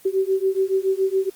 sine beating tone pair, 380 / 387.1 Hz, F#4 / G4, +46 / -22 cents, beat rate 7.1 Hz, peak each -21 / -21 dBFS, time 0.05-1.3 s, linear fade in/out 10 ms, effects white hiss -50 dBFS RMS until 1.35 s + Opus 32 kbps

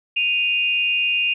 sine tone pair together, 2489 / 2797 Hz, D#7 / F7, 0 / +2 cents, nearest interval major second, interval 202 cents, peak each -20 dBFS, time 0.16-1.34 s, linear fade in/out 10 ms, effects none

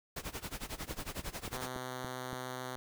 pink noise with tremolo, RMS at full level -39 dBFS, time 0.16-1.69 s, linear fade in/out 5 ms, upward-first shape sine, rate 11 Hz, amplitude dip 90%
click train, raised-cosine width 2 ms, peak -28 dBFS, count 6, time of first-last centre 0.91-2.33 s, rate 3.52 Hz
5% pulse tone, 127.6 Hz, C3, 43 cents flat, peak -28 dBFS, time 1.53-2.76 s, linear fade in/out 0 ms
effects none

